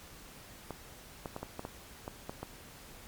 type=clicks; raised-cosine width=1 ms; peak=-24 dBFS; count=9; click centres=0.707 / 1.258 / 1.364 / 1.43 / 1.594 / 1.651 / 2.079 / 2.295 / 2.43 s; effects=pink hiss -52 dBFS RMS until 3.07 s + MP3 96 kbps